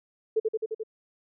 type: tone with echo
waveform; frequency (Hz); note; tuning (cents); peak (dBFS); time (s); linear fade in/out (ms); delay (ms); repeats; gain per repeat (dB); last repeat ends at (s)
sine; 440; A4; 0; -20; 0.36-0.4; 10; 87; 5; -2; 0.835
effects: none